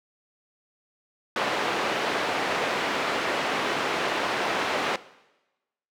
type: band-pass noise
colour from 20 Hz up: pink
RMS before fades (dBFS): -27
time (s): 1.36-4.96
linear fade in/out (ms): 2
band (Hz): 390 to 2900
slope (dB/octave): 12
effects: noise-tail reverb RT60 1.0 s tail -18 dB re dry